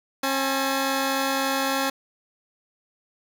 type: tone pair together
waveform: 10% pulse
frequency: 269.8 / 853 Hz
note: C#4 / G#5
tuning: -47 / +46 cents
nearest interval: octave + minor sixth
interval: 1993 cents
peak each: -15 / -21 dBFS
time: 0.23-1.9 s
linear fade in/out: 5 ms
effects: none